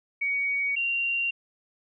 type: tone pair in turn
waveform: sine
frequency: 2247 / 2764 Hz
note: C#7 / F7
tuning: +23 / -19 cents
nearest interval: major third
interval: 358 cents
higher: second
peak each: -24 dBFS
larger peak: neither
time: 0.21-0.76 / 0.76-1.31 s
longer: neither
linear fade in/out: 10 ms
effects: none